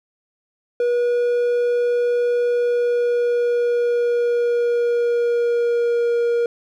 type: tone with pitch glide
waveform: triangle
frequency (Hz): 482.8 to 472.6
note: B4 to A#4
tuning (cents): -39 to +24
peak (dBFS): -14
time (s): 0.8-6.46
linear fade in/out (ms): 2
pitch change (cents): -37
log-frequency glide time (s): 2.46-6.17
effects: none